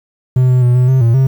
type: tone with pitch steps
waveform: triangle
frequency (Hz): 127.7 / 126.5 / 122.6 / 125.7 / 131.3 / 116 / 133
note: C3 / B2 / B2 / B2 / C3 / A#2 / C3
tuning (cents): -42 / +42 / -12 / +31 / +6 / -8 / +29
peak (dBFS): -5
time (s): 0.36-1.27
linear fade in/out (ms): 5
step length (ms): 130
effects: 7-bit